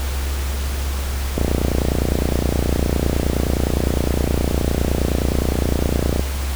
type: click train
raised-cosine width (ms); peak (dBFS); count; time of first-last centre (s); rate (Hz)
2; -5; 144; 1.38-6.195; 29.7
effects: added 68 Hz sine -20 dBFS peak until 6.55 s + pink hiss -30 dBFS RMS until 6.55 s